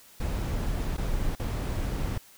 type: noise with dropouts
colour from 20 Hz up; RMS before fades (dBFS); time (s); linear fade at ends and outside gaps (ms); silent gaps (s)
brown; -29; 0.2-2.18; 5; 0.969-0.979 / 1.353-1.396
effects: white hiss -54 dBFS RMS until 2.37 s